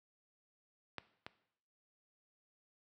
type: clicks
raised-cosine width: 0.3 ms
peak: -24 / -28 dBFS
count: 2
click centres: 0.983 / 1.265 s
effects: noise-tail reverb RT60 0.7 s tail -17 dB re dry + high-pass 80 Hz 12 dB/octave